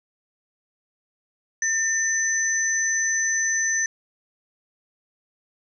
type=tone pair together; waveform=sine; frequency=1805 / 6061 Hz; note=A6 / F#8; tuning=+44 / +41 cents; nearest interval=octave + major sixth; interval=2097 cents; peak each=-23 dBFS; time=1.62-3.86 s; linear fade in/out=2 ms; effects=none